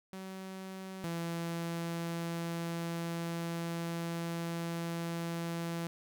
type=tone pair in turn; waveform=sawtooth; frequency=189.6 / 168.33 Hz; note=F#3 / E3; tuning=+43 / +37 cents; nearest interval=major second; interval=206 cents; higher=first; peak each=-38 / -31 dBFS; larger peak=second; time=0.13-1.04 / 1.04-5.87 s; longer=second; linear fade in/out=0 ms; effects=none